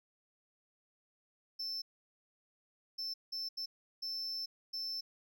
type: tone bursts at uneven times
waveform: triangle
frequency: 5310 Hz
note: E8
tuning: 12 cents sharp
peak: -36 dBFS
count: 6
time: 1.59-1.82 / 2.98-3.14 / 3.32-3.49 / 3.57-3.66 / 4.02-4.46 / 4.73-5.01 s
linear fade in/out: 10 ms
effects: none